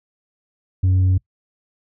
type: tone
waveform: sine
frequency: 92.9 Hz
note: F#2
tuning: 7 cents sharp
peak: -10 dBFS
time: 0.83-1.18 s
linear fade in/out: 10 ms
effects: noise-tail reverb RT60 0.1 s tail -24 dB re dry + tanh soft clip ceiling -12 dBFS